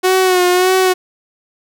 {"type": "tone with vibrato", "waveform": "sawtooth", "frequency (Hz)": 367, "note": "F#4", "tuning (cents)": -14, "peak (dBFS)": -6, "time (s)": [0.03, 0.94], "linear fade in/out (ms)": 20, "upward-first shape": "sine", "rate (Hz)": 1.7, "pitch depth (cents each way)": 43, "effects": []}